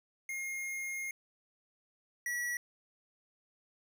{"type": "tone pair in turn", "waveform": "square", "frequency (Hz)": [2138, 1934.5], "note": ["C7", "B6"], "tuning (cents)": [37, -36], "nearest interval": "major second", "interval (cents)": 173, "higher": "first", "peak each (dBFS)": [-37, -34], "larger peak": "second", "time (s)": [[0.29, 1.11], [2.26, 2.57]], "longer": "first", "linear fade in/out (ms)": 2, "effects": []}